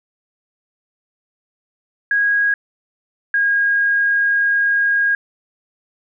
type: tone pair in turn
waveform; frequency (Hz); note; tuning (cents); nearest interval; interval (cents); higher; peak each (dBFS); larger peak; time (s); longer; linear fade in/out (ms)
sine; 1645 / 1631.8; G#6 / G#6; -17 / -31; unison; 14; first; -13; neither; 2.11-2.54 / 3.34-5.15; second; 2
effects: none